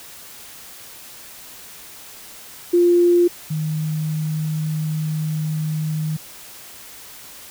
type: tone pair in turn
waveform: sine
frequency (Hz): 349.2 / 155.55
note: F4 / D#3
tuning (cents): 0 / 0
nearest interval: octave + major second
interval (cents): 1400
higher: first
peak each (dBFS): -11 / -20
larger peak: first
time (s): 2.73-3.28 / 3.5-6.17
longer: second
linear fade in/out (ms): 10
effects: white hiss -40 dBFS RMS until 7.5 s